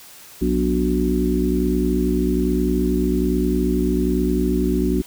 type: harmonic tone with a mistuned harmonic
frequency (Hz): 61.2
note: B1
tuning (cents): -15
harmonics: 1 / 3 / 4 / 5 / 6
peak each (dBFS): -23 / -23 / -23 / -23 / -23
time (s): 0.41-5.02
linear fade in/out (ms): 10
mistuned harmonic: 5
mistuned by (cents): -68
effects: white hiss -43 dBFS RMS until 5.06 s